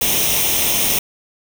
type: noise with comb filter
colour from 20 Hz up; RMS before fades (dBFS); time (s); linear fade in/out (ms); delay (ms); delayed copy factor
white; -17; 0.01-0.99; 5; 0.33; +0.65
effects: none